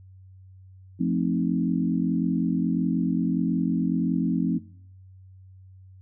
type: chord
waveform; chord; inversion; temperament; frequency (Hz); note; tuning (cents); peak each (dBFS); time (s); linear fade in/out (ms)
sine; F dominant seventh; none; equal; 174.61 / 220 / 261.6 / 311.1; F3 / A3 / C4 / Eb4; 0 / 0 / 0 / 0; -25 / -29 / -26 / -31; 0.99-4.59; 20
effects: noise-tail reverb RT60 0.7 s tail -23 dB re dry + added 94 Hz sine -46 dBFS peak until 6.01 s